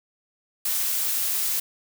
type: noise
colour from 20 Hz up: blue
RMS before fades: -25 dBFS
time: 0.65-1.6 s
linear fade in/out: 5 ms
effects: none